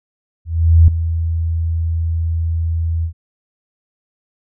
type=tone with ADSR envelope; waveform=sine; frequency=82.41 Hz; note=E2; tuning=in tune; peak=-3 dBFS; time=0.45-3.13 s; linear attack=430 ms; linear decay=3 ms; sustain=-12 dB; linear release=91 ms; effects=none